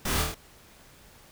pink noise with echo, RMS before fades -29 dBFS, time 0.05-0.22 s, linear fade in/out 5 ms, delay 25 ms, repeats 5, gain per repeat -2 dB, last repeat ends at 0.345 s, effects pink hiss -54 dBFS RMS until 1.31 s

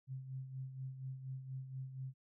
sine tone with tremolo, 131.8 Hz, C3, 13 cents sharp, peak -40 dBFS, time 0.07-2.14 s, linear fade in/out 50 ms, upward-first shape sine, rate 4.2 Hz, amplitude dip 60%, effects none

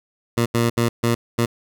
15% pulse tone bursts at uneven times, 117.4 Hz, A#2, 13 cents sharp, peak -10 dBFS, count 5, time 0.37-0.46 / 0.54-0.7 / 0.77-0.89 / 1.03-1.15 / 1.38-1.46 s, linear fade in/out 10 ms, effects none

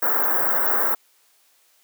white band-stop noise, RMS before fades -20 dBFS, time 0.02-0.95 s, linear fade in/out 10 ms, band 1700 to 16000 Hz, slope 48 dB/octave, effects white hiss -60 dBFS RMS until 1.83 s + high-pass 400 Hz 12 dB/octave

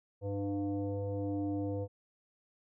sine tone with frequency modulation, 100.6 Hz, G2, 45 cents sharp, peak -32 dBFS, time 0.21-1.88 s, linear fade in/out 50 ms, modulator 200 Hz, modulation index 2.2, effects none

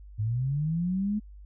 sine linear sweep, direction up, 102 to 215 Hz, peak -25 dBFS, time 0.18-1.2 s, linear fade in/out 20 ms, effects added 50 Hz sine -44 dBFS peak until 1.45 s

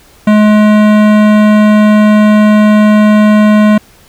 sine tone with hard clipping, 211.7 Hz, G#3, 33 cents sharp, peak -5 dBFS, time 0.27-3.78 s, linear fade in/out 5 ms, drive 18 dB, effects pink hiss -42 dBFS RMS until 4.08 s

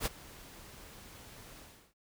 pink noise with ADSR envelope, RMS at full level -31 dBFS, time 0-1.94 s, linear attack 57 ms, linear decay 26 ms, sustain -21 dB, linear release 350 ms, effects none

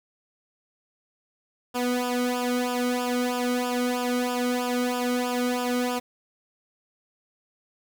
sawtooth tone with flanger, 246.9 Hz, B3, in tune, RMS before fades -26 dBFS, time 1.74-6 s, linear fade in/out 20 ms, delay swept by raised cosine 0.48 to 1.16 ms, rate 3.1 Hz, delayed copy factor -0.95, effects 8-bit

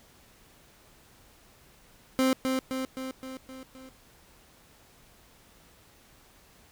30% pulse tone with echo, 261.6 Hz, C4, in tune, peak -19 dBFS, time 2.19-2.33 s, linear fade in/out 0 ms, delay 260 ms, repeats 6, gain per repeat -4 dB, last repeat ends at 3.89 s, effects pink hiss -58 dBFS RMS until 6.71 s

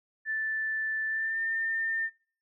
sine tone with pitch glide, 1760 to 1805.3 Hz, A6 to A6, 0 to +44 cents, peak -28 dBFS, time 0.25-2.1 s, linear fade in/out 50 ms, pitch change +44 cents, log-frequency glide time 1.07-1.44 s, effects noise-tail reverb RT60 0.5 s tail -24 dB re dry

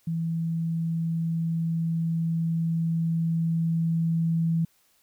sine tone with level ramp, 164.81 Hz, E3, in tune, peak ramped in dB -25 to -21 dBFS, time 0.07-4.65 s, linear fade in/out 5 ms, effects white hiss -65 dBFS RMS until 5.02 s

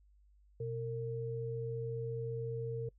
sine tone pair together, 123.1 / 457.3 Hz, B2 / A#4, -5 / -33 cents, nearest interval octave + major seventh, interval 2272 cents, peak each -39 / -38 dBFS, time 0.6-2.89 s, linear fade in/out 5 ms, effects noise-tail reverb RT60 0.1 s tail -24 dB re dry + added 50 Hz sine -62 dBFS peak until 2.98 s

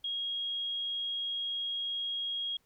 sine tone, 3279 Hz, G#7, 23 cents flat, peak -32 dBFS, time 0.04-2.57 s, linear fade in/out 5 ms, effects pink hiss -72 dBFS RMS until 2.65 s

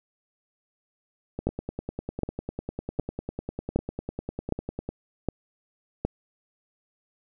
two click trains, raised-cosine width 2 ms, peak -11 / -18 dBFS, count 7 / 36, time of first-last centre 1.47-6.05 / 1.39-4.89 s, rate 1.31 / 10 Hz, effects none

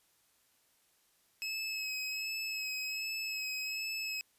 25% pulse tone with vibrato, 2575 Hz, E7, 41 cents flat, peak -32 dBFS, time 1.42-4.21 s, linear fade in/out 0 ms, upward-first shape sine, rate 1.3 Hz, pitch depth 25 cents each way, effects white hiss -71 dBFS RMS until 4.38 s + resampled to 32000 Hz

